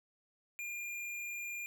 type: tone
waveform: square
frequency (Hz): 2406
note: D7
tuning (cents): +41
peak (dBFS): -40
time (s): 0.59-1.66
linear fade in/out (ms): 0
effects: none